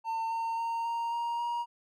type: tone with pitch steps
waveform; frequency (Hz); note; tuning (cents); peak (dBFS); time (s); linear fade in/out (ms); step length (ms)
triangle; 903 / 911.9 / 920.9 / 930 / 939.2 / 948.4; A5 / A#5 / A#5 / A#5 / A#5 / A#5; +45 / -38 / -21 / -4 / +13 / +30; -28; 0.04-1.66; 50; 270
effects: none